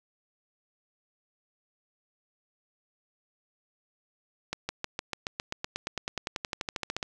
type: accelerating click train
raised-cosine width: 0.2 ms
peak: -14 dBFS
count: 25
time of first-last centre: 4.53-7.028 s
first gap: 160 ms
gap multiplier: 0.96
effects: none